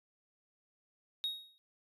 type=tone with exponential decay; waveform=triangle; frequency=3761 Hz; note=A#7; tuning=15 cents sharp; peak=-28 dBFS; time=1.24-1.58 s; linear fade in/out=0 ms; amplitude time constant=73 ms; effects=tanh soft clip ceiling -27 dBFS